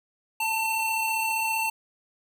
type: tone pair together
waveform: square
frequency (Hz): 889.3 / 2703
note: A5 / E7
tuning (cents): +18 / +43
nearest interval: octave + perfect fifth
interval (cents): 1925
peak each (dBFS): -28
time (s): 0.4-1.7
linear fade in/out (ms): 5
effects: none